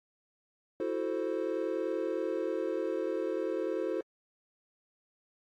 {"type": "chord", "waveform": "triangle", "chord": "F# half-diminished seventh", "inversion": "third", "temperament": "equal", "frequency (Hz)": [329.6, 370, 440, 523.3], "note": ["E4", "F#4", "A4", "C5"], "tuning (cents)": [0, 0, 0, 0], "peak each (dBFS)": -34, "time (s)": [0.8, 4.01], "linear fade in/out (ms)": 2, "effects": ["AAC 48 kbps"]}